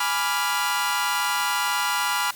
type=chord; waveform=sawtooth; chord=G# diminished seventh; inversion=none; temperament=equal; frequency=830.6 / 987.8 / 1174.7 / 1396.9 Hz; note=G#5 / B5 / D6 / F6; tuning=0 / 0 / 0 / 0 cents; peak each=-26 / -22 / -27 / -23 dBFS; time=0-2.31 s; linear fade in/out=5 ms; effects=white hiss -42 dBFS RMS until 2.35 s